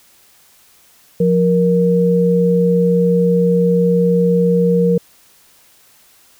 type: tone pair together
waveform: sine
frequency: 176.16 / 470.3 Hz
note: F3 / A#4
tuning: +15 / +15 cents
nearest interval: octave + perfect fourth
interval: 1700 cents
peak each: -13 dBFS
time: 1.2-4.98 s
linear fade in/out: 5 ms
effects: white hiss -50 dBFS RMS until 6.39 s